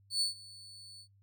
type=tone with ADSR envelope; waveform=35% pulse; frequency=4452 Hz; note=C#8; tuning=7 cents sharp; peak=-25 dBFS; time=0.1-1.08 s; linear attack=110 ms; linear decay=130 ms; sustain=-22 dB; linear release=81 ms; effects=noise-tail reverb RT60 0.1 s tail -21 dB re dry + added 99 Hz sine -62 dBFS peak until 1.22 s